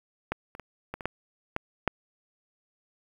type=clicks; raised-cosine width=0.5 ms; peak=-13 / -28 / -25 / -19 / -24 / -12 / -13 / -8 dBFS; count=8; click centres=0.32 / 0.551 / 0.597 / 0.94 / 1.008 / 1.056 / 1.564 / 1.877 s; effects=8-bit